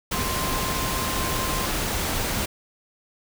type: tone in noise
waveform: sine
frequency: 1046.5 Hz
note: C6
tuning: in tune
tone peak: -31 dBFS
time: 0.13-1.66 s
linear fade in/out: 10 ms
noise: pink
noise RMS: -26 dBFS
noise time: 0.11-2.46 s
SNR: -8 dB
effects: none